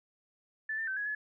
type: tone with pitch steps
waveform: sine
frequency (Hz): 1752 / 1790 / 1544 / 1668 / 1707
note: A6 / A6 / G6 / G#6 / G#6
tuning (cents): -8 / +29 / -27 / +7 / +47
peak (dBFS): -32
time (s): 0.69-1.15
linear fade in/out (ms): 5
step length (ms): 92
effects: none